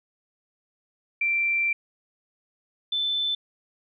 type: tone pair in turn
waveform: sine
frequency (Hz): 2352 / 3524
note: D7 / A7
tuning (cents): +2 / +2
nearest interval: perfect fifth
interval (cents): 700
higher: second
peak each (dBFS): -21 / -23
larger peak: first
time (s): 1.21-1.73 / 2.92-3.35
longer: first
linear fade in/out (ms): 5
effects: none